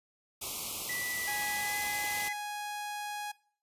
white band-stop noise, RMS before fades -37 dBFS, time 0.41-2.29 s, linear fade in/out 10 ms, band 1300 to 2200 Hz, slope 96 dB/octave
triangle tone with pitch glide, 1970 to 2021 Hz, B6 to B6, -5 to +39 cents, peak -33 dBFS, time 0.89-2.33 s, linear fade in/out 5 ms, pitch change +44 cents, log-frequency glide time 1.47-1.81 s
sawtooth tone, 830.6 Hz, G#5, in tune, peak -32 dBFS, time 1.27-3.32 s, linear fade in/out 10 ms
effects noise-tail reverb RT60 0.5 s tail -21 dB re dry + resampled to 32000 Hz

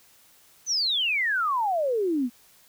sine exponential sweep, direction down, 6270 to 229.6 Hz, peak -22 dBFS, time 0.66-2.3 s, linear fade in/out 50 ms, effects white hiss -57 dBFS RMS until 2.68 s

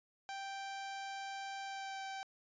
sawtooth tone with pitch glide, 784 to 776.3 Hz, G5 to G5, 0 to -17 cents, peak -38 dBFS, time 0.29-2.23 s, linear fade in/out 0 ms, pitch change -17 cents, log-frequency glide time 1.64-2.03 s, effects resampled to 16000 Hz

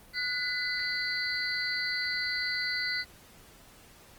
sine tone cluster, 1468 / 2008 / 4121 / 4588 Hz, F#6 / B6 / C8 / D8, -14 / +28 / -27 / -41 cents, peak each -36 / -32 / -37 / -35 dBFS, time 0.13-3.05 s, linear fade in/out 50 ms, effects pink hiss -55 dBFS RMS until 4.18 s + Opus 24 kbps

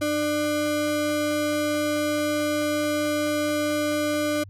square ring-modulated tone, 447.7 Hz, A4, 30 cents sharp, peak -20 dBFS, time 0.01-4.44 s, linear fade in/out 10 ms, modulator 147 Hz, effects added 98 Hz sine -41 dBFS peak until 4.49 s + resampled to 32000 Hz

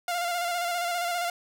sawtooth tone with vibrato, 698.5 Hz, F5, in tune, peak -23 dBFS, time 0.08-1.3 s, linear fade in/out 2 ms, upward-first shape square, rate 15 Hz, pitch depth 30 cents each way, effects none

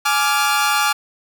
sawtooth chord, D diminished, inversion second, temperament equal with one note detuned, 839.8 / 1174.7 / 1396.9 Hz, Ab5 / D6 / F6, +19 / 0 / 0 cents, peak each -16 dBFS, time 0.05-0.93 s, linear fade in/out 10 ms, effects none

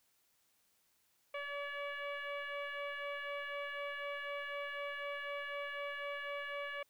sine tone with frequency modulation, 569 Hz, C#5, 45 cents sharp, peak -39 dBFS, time 1.34-6.83 s, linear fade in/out 5 ms, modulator 571 Hz, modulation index 3.6, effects white hiss -75 dBFS RMS until 6.89 s

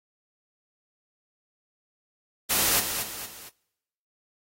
white noise with echo, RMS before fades -23 dBFS, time 2.49-2.81 s, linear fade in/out 20 ms, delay 230 ms, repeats 3, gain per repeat -7 dB, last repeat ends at 3.5 s, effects noise-tail reverb RT60 0.9 s tail -24 dB re dry + AAC 48 kbps

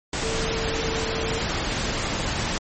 sine tone in noise, 448.6 Hz, A4, 34 cents sharp, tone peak -29 dBFS, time 0.23-1.39 s, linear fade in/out 2 ms, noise pink, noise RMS -26 dBFS, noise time 0.13-2.58 s, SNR -6 dB, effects MP3 32 kbps

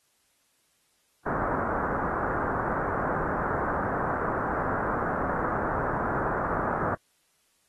white low-pass noise, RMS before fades -29 dBFS, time 1.26-6.95 s, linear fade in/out 5 ms, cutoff 1500 Hz, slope 48 dB/octave, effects white hiss -69 dBFS RMS until 7.68 s + AAC 32 kbps

